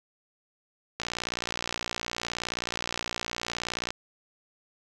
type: click train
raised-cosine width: 0.2 ms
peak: -13 dBFS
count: 173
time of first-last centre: 1-3.905 s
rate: 59.2 Hz
effects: none